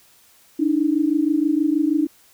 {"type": "tone pair together", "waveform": "sine", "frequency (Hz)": [290.7, 317], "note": ["D4", "D#4"], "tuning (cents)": [-18, 32], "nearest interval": "minor second", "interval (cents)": 150, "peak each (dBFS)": -19, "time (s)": [0.59, 2.07], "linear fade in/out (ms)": 10, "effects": ["white hiss -54 dBFS RMS until 2.33 s"]}